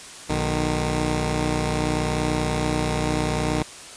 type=tone pair together; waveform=10% pulse; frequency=60.72 / 153 Hz; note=B1 / D#3; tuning=-29 / -29 cents; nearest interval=octave + major third; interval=1600 cents; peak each=-16 dBFS; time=0.29-3.63 s; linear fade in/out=10 ms; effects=white hiss -40 dBFS RMS until 3.96 s + resampled to 22050 Hz